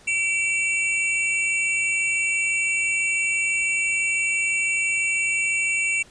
square tone pair together, 2311 / 2713 Hz, D7 / E7, -28 / +49 cents, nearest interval minor third, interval 277 cents, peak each -24 dBFS, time 0.07-6.03 s, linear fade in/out 10 ms, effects pink hiss -51 dBFS RMS until 6.1 s + resampled to 22050 Hz

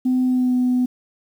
sine tone with pitch glide, 254.6 to 250.2 Hz, C4 to B3, -47 to +23 cents, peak -14 dBFS, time 0.05-0.86 s, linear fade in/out 10 ms, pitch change -30 cents, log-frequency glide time 0.25-0.56 s, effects tanh soft clip ceiling -12 dBFS + 8-bit

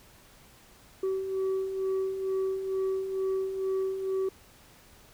sine beating tone pair, 380.3 / 382.5 Hz, F#4 / G4, +48 / -42 cents, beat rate 2.2 Hz, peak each -33 / -26 dBFS, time 1.03-4.29 s, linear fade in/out 5 ms, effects tanh soft clip ceiling -25 dBFS + pink hiss -56 dBFS RMS until 5.13 s

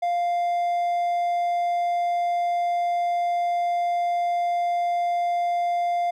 triangle tone, 698.5 Hz, F5, in tune, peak -19 dBFS, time 0.02-6.11 s, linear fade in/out 10 ms, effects none

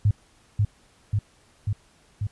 sine tone with echo, 103.3 Hz, G#2, 9 cents flat, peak -15 dBFS, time 0.05-0.11 s, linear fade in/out 5 ms, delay 540 ms, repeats 4, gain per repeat -2 dB, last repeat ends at 2.27 s, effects pink hiss -59 dBFS RMS until 2.31 s + resampled to 24000 Hz

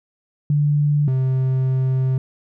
sine / triangle tone pair in turn, 146.83 / 130.81 Hz, D3 / C3, 0 / 0 cents, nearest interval major second, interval 200 cents, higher first, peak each -14 dBFS, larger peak neither, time 0.5-1.08 / 1.08-2.18 s, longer second, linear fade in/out 2 ms, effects none

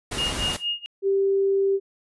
pink noise, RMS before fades -29 dBFS, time 0.11-0.57 s, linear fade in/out 10 ms
sine tone with tremolo, 2848 Hz, F7, 33 cents sharp, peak -22 dBFS, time 0.18-0.86 s, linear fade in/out 0 ms, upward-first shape sine, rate 4.4 Hz, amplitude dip 95%
white noise with exponential decay, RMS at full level -32 dBFS, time 0.53-0.72 s, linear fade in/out 2 ms, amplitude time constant 40 ms
sine tone, 392 Hz, G4, in tune, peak -18 dBFS, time 1.02-1.8 s, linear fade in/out 50 ms
effects resampled to 24000 Hz

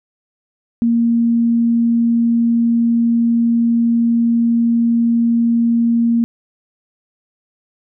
sine tone, 233.1 Hz, A#3, in tune, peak -11 dBFS, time 0.82-6.24 s, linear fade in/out 0 ms, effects none

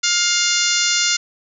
harmonic tone, 705 Hz, F5, 16 cents sharp, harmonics 2 / 3 / 4 / 5 / 6 / 7 / 8 / 9 / 10, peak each -24 / -24 / -24 / -24 / -24 / -24 / -24 / -24 / -24 dBFS, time 0.03-1.17 s, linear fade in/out 10 ms, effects none

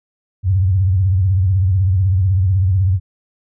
sine tone with vibrato, 94.1 Hz, F#2, 30 cents sharp, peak -11 dBFS, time 0.43-3 s, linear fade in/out 50 ms, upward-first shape sine, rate 16 Hz, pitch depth 130 cents each way, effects none

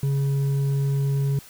sine tone with hard clipping, 138.59 Hz, C#3, in tune, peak -21 dBFS, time 0.03-1.39 s, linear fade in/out 2 ms, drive 4 dB, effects white hiss -47 dBFS RMS until 1.49 s

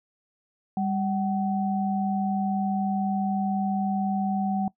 sine tone pair together, 198.05 / 756 Hz, G3 / F#5, +18 / +37 cents, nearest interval octave + major seventh, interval 2319 cents, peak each -25 / -28 dBFS, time 0.77-4.68 s, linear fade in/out 2 ms, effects noise-tail reverb RT60 0.1 s tail -20 dB re dry

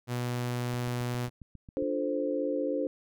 sawtooth tone, 122.3 Hz, B2, 16 cents flat, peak -26 dBFS, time 0.07-1.3 s, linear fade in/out 50 ms
click train, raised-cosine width 5 ms, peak -34 dBFS, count 9, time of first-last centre 0.74-1.824 s, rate 7.38 Hz
sine chord, D minor seventh, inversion none, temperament equal, 293.7 / 349.2 / 440 / 523.3 Hz, D4 / F4 / A4 / C5, 0 / 0 / 0 / 0 cents, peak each -32 / -37 / -35 / -31 dBFS, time 1.77-2.87 s, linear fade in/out 0 ms
effects none

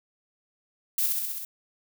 violet noise with echo, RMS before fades -25 dBFS, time 0.98-1.06 s, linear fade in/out 2 ms, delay 65 ms, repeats 6, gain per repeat -2 dB, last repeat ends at 1.45 s, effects none

